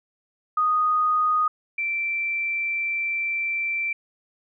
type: tone pair in turn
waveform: sine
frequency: 1241 / 2343 Hz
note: D#6 / D7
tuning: -5 / -5 cents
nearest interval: major seventh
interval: 1100 cents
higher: second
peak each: -18 / -23 dBFS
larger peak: first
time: 0.57-1.48 / 1.78-3.93 s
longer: second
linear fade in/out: 5 ms
effects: none